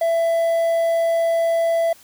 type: tone with quantisation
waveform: triangle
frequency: 666 Hz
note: E5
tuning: 18 cents sharp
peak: -14 dBFS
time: 0.01-1.93 s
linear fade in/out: 5 ms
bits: 7
effects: white hiss -49 dBFS RMS until 2.03 s